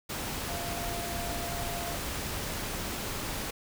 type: tone in noise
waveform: sine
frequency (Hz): 691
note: F5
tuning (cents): -19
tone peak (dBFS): -38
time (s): 0.48-1.96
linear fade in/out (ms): 10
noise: pink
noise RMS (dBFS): -35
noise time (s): 0.09-3.51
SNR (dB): -6
effects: none